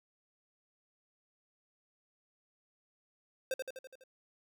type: tone with echo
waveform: square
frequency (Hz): 523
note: C5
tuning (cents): -1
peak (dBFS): -32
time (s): 3.51-3.54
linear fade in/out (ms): 2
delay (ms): 83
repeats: 6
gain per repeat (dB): -4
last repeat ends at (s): 4.038
effects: none